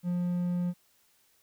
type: tone with hard clipping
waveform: triangle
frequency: 176.9 Hz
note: F3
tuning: 23 cents sharp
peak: -28 dBFS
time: 0.03-0.74 s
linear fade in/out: 50 ms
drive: 6 dB
effects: white hiss -67 dBFS RMS until 1.42 s